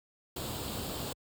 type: noise with comb filter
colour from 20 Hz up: pink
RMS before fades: -37 dBFS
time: 0.36-1.13 s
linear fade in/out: 5 ms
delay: 0.25 ms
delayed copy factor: +0.6
effects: high-pass 60 Hz 12 dB/octave